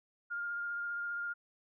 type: tone with vibrato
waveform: sine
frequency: 1409 Hz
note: F6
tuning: 15 cents sharp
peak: -35 dBFS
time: 0.3-1.34 s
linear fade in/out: 20 ms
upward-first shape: triangle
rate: 15 Hz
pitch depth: 13 cents each way
effects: none